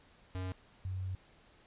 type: tone pair in turn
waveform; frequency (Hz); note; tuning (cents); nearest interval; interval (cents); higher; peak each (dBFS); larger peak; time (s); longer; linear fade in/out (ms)
square / sine; 92.5 / 93.36; F#2 / F#2; 0 / +16; unison; 16; second; -37 / -35; second; 0.35-0.52 / 0.85-1.15; second; 0
effects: pink hiss -63 dBFS RMS until 1.66 s + resampled to 8000 Hz